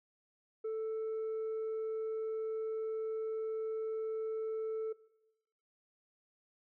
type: tone with tanh clipping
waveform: triangle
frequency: 440.9 Hz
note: A4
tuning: 4 cents sharp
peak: -35 dBFS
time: 0.64-4.93 s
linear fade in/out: 10 ms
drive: 7 dB
effects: noise-tail reverb RT60 0.9 s tail -20 dB re dry